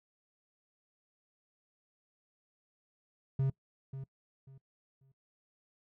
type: tone with echo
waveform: triangle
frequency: 134.6 Hz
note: C3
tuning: 49 cents sharp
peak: -25 dBFS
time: 3.39-3.5 s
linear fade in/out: 5 ms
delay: 540 ms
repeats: 3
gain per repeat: -12 dB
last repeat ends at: 5.12 s
effects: noise-tail reverb RT60 0.1 s tail -22 dB re dry